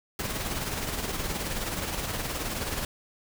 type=noise with tremolo; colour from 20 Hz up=pink; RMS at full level=-30 dBFS; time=0.19-2.85 s; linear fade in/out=2 ms; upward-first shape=sine; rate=19 Hz; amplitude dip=45%; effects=none